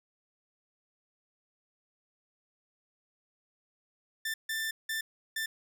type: tone bursts at uneven times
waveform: sawtooth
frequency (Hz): 1778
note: A6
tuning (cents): +18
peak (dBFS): -28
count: 4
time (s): 4.25-4.34 / 4.49-4.71 / 4.89-5.01 / 5.36-5.46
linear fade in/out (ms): 5
effects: none